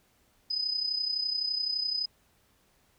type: tone with amplitude modulation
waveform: sine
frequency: 5010 Hz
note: D#8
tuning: 11 cents sharp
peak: -25 dBFS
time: 0.5-2.06 s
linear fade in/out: 10 ms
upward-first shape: sine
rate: 31.8 Hz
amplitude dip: 65%
effects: pink hiss -67 dBFS RMS until 2.98 s